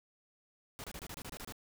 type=noise bursts; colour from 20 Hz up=pink; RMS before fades=-45 dBFS; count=10; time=0.79-1.523 s; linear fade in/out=0 ms; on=49 ms; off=27 ms; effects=none